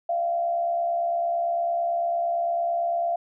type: tone with frequency modulation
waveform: sine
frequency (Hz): 687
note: F5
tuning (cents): -29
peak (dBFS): -22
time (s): 0.09-3.16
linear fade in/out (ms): 5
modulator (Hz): 68.9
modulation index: 0.43
effects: none